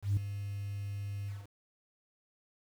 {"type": "tone with ADSR envelope", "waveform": "sine", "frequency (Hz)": 100.5, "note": "G2", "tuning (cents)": 44, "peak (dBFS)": -22, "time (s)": [0.02, 1.48], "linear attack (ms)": 150, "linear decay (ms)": 4, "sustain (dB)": -13, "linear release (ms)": 200, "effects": ["tanh soft clip ceiling -24 dBFS", "9-bit"]}